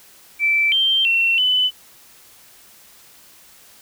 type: tone with pitch steps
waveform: sine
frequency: 2328 / 3145 / 2715 / 3008 Hz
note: D7 / G7 / F7 / F#7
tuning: -16 / +5 / -50 / +28 cents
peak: -14 dBFS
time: 0.39-1.71 s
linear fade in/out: 50 ms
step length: 330 ms
effects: white hiss -48 dBFS RMS until 3.81 s